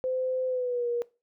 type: tone with pitch glide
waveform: sine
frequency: 514 to 476.8 Hz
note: C5 to A#4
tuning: -31 to +39 cents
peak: -26 dBFS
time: 0.04-1.02 s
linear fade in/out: 0 ms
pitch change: -130 cents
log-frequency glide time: 0.47-0.88 s
effects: noise-tail reverb RT60 0.3 s tail -21 dB re dry